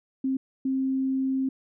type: tone bursts at uneven times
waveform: sine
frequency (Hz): 265.2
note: C4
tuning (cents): +23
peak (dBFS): -23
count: 2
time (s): 0.24-0.37 / 0.65-1.49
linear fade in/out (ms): 5
effects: none